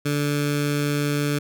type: tone with notch filter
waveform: 15% pulse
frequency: 145.5 Hz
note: D3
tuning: 16 cents flat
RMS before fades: -23 dBFS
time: 0.05-1.39 s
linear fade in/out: 10 ms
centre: 720 Hz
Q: 1.1
effects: none